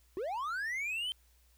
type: linear sweep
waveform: triangle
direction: up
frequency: 340.8 to 3136 Hz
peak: -32 dBFS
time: 0.17-1.12 s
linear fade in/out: 0 ms
effects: added 60 Hz sine -64 dBFS peak until 1.57 s + white hiss -70 dBFS RMS until 1.57 s